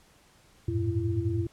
sine tone cluster, 89.9 / 103.6 / 113.6 / 337.6 Hz, F#2 / G#2 / A#2 / E4, -49 / -4 / -44 / +41 cents, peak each -31 dBFS, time 0.68-1.47 s, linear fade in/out 5 ms, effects pink hiss -60 dBFS RMS until 1.52 s + low-pass 11000 Hz 12 dB/octave

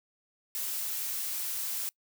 blue noise, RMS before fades -34 dBFS, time 0.55-1.89 s, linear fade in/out 0 ms, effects noise-tail reverb RT60 0.1 s tail -25 dB re dry

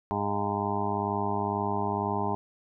harmonic tone with a mistuned harmonic, 102.1 Hz, G#2, 29 cents flat, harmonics 1 / 2 / 3 / 4 / 6 / 7 / 8 / 9 / 10, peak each -35 / -34 / -38 / -34 / -39 / -37 / -34 / -33 / -36 dBFS, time 0.11-2.35 s, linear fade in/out 0 ms, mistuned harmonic 6, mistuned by +60 cents, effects none

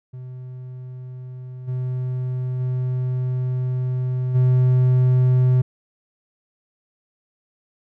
triangle tone with level steps, 127.1 Hz, C3, 50 cents flat, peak -30 / -20 / -18 / -11 dBFS, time 0.13-5.62 s, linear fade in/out 10 ms, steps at 1.67 / 2.59 / 4.34 s, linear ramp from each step 20 ms, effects none

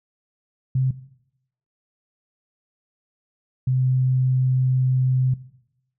sine tone pair in turn, 130.81 / 129.01 Hz, C3 / C3, 0 / -24 cents, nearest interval unison, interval 24 cents, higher first, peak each -17 dBFS, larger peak neither, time 0.75-0.91 / 3.67-5.34 s, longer second, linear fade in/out 5 ms, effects noise-tail reverb RT60 0.8 s tail -17 dB re dry

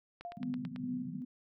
click train, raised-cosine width 0.3 ms, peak -31 dBFS, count 6, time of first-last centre 0.21-0.761 s, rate 9.07 Hz
sine tone with exponential decay, 698.5 Hz, F5, in tune, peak -37 dBFS, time 0.25-0.54 s, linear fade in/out 0 ms, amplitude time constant 63 ms
pink band-pass noise, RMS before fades -44 dBFS, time 0.37-1.22 s, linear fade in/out 0 ms, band 150 to 210 Hz, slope 48 dB/octave
sine tone with tremolo, 249.6 Hz, B3, 19 cents sharp, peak -33 dBFS, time 0.4-1.25 s, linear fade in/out 10 ms, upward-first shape triangle, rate 2.4 Hz, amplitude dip 80%
effects none

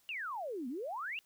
sine exponential two-way sweep, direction down then up, 2900 to 233.1 to 2900 Hz, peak -37 dBFS, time 0.09-1.19 s, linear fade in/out 0 ms, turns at 0.68 s, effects white hiss -70 dBFS RMS until 1.25 s

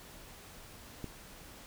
click, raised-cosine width 3 ms, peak -26 dBFS, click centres 1.043 s, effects pink hiss -52 dBFS RMS until 1.66 s

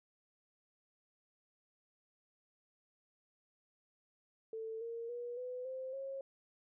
sine tone with pitch steps, 445.2 / 463 / 481.6 / 500.9 / 520.9 / 541.8 Hz, A4 / A#4 / B4 / B4 / C5 / C#5, +20 / -12 / -44 / +24 / -8 / -40 cents, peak -40 dBFS, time 4.53-6.21 s, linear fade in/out 2 ms, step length 280 ms, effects none

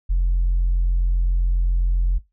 sine tone, 43.74 Hz, F1, 3 cents sharp, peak -14 dBFS, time 0.09-2.19 s, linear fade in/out 20 ms, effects noise-tail reverb RT60 0.2 s tail -19 dB re dry + tanh soft clip ceiling -13 dBFS

